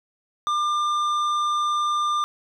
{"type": "tone with tanh clipping", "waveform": "triangle", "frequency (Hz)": 1197, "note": "D6", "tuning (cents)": 33, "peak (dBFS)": -22, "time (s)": [0.47, 2.24], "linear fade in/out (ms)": 0, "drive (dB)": 14, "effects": []}